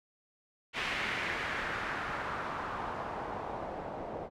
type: noise with low-pass filter sweep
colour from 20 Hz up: white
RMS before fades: -37 dBFS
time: 0.73-4.3 s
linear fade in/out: 50 ms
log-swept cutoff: 2500 to 600 Hz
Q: 1.9
effects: none